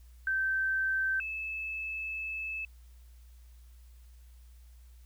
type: tone pair in turn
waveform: sine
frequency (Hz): 1552 / 2610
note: G6 / E7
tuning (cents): -18 / -18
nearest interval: major sixth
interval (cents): 900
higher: second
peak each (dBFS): -27 / -34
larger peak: first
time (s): 0.27-1.2 / 1.2-2.65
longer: second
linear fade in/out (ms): 2
effects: added 60 Hz sine -51 dBFS peak until 5.05 s + white hiss -68 dBFS RMS until 5.05 s